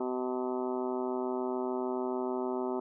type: harmonic tone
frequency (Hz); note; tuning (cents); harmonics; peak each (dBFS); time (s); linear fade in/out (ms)
126.8; B2; +46; 2 / 3 / 4 / 5 / 6 / 7 / 8 / 9 / 10; -36 / -33 / -47 / -40 / -45 / -41 / -46 / -49 / -49; 0-2.8; 5
effects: none